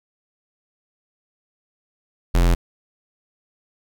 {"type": "tone", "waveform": "square", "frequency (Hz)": 43.22, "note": "F1", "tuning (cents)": -17, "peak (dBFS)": -14, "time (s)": [2.34, 2.55], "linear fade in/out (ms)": 10, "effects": ["9-bit"]}